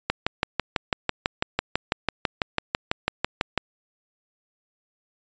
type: click train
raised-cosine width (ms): 0.3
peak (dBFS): -5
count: 22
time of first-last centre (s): 0.1-3.577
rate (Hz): 6.04
effects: resampled to 16000 Hz